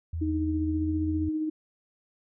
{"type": "tone with pitch glide", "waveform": "sine", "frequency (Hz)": [82.41, 84.34], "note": ["E2", "E2"], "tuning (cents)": [0, 40], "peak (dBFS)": -29, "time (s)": [0.13, 1.29], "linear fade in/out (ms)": 5, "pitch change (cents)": 40, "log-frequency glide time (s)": [0.7, 0.94]}
{"type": "tone with tremolo", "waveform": "sine", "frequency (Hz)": 311.1, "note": "D#4", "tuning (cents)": 0, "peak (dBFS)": -25, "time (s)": [0.21, 1.5], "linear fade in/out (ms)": 10, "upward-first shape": "sine", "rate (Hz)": 15, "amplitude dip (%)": 30}
{"effects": []}